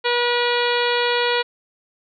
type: harmonic tone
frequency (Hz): 482.7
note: B4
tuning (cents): -40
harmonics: 1 / 2 / 3 / 4 / 5 / 6 / 7 / 8 / 9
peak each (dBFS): -21 / -24 / -26 / -27 / -28 / -29 / -29 / -30 / -31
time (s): 0.04-1.43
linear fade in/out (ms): 20
effects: none